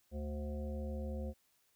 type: harmonic tone with a mistuned harmonic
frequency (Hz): 73.42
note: D2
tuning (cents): 0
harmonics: 1 / 3 / 5 / 7 / 9 / 10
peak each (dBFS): -39 / -44 / -52 / -46 / -59 / -59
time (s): 0.11-1.34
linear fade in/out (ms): 50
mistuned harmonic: 7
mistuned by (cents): +39
effects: white hiss -74 dBFS RMS until 1.75 s